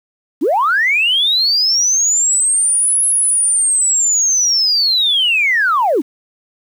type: linear two-way sweep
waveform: sine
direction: up then down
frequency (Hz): 233.1 to 10700 to 233.1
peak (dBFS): -10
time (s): 0.41-6.02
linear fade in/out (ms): 20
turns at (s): 3.07
effects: tanh soft clip ceiling -6 dBFS + 7-bit